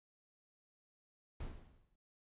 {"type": "noise with exponential decay", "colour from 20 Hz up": "brown", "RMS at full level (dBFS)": -40, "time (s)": [1.4, 1.96], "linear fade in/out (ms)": 5, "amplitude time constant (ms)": 120, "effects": ["resampled to 8000 Hz"]}